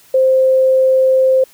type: tone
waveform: sine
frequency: 523.3 Hz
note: C5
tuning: in tune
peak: -8 dBFS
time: 0.14-1.44 s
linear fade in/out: 5 ms
effects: white hiss -47 dBFS RMS until 1.53 s